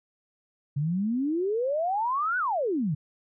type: exponential two-way sweep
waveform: sine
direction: up then down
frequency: 137 to 1522 to 137 Hz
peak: -24 dBFS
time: 0.76-2.95 s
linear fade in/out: 10 ms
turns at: 2.38 s
effects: none